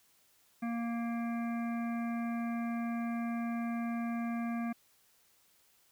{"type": "harmonic tone with a mistuned harmonic", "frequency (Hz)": 233.3, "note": "A#3", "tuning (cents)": 2, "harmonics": [1, 3, 5, 7, 9, 10], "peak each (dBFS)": [-33, -43, -47, -50, -52, -53], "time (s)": [0.62, 4.73], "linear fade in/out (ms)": 10, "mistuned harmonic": 10, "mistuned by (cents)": 27, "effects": ["white hiss -68 dBFS RMS until 5.91 s"]}